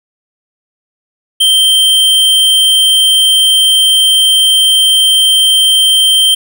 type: tone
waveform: square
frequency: 3136 Hz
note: G7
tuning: in tune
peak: -6 dBFS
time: 1.4-6.35 s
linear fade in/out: 10 ms
effects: none